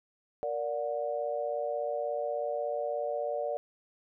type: chord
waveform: sine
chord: Bb augmented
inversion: none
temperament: just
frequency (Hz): 466.2 / 582.7 / 728.4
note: Bb4 / D5 / F#5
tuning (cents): 0 / -14 / -27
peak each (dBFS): -36 / -32 / -37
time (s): 0.43-3.57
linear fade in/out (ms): 0
effects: none